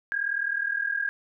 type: tone pair together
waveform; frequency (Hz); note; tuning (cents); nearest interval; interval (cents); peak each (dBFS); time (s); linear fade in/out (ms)
sine; 1607 / 1646.5; G6 / G#6; +43 / -15; unison; 42; -28; 0.12-1.09; 0
effects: none